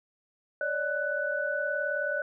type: tone cluster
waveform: sine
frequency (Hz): 565 / 604 / 1490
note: C#5 / D5 / F#6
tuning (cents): +33 / +48 / +12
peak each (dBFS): -33 / -33 / -30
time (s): 0.61-2.22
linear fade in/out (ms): 2
effects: none